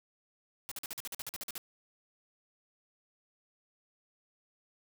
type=noise bursts; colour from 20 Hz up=white; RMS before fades=-40 dBFS; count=13; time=0.69-1.579 s; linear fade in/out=0 ms; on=25 ms; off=47 ms; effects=none